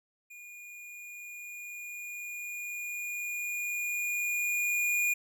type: tone with level ramp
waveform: square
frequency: 2434 Hz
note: D#7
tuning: 39 cents flat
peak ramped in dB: -47 to -26 dBFS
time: 0.3-5.14 s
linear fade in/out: 10 ms
effects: none